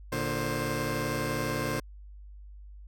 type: tone cluster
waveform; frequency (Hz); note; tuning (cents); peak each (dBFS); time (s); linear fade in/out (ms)
15% pulse; 116 / 147.9 / 527; A#2 / D3 / C5; -8 / +13 / +12; -27; 0.12-1.8; 5
effects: added 50 Hz sine -44 dBFS peak until 2.87 s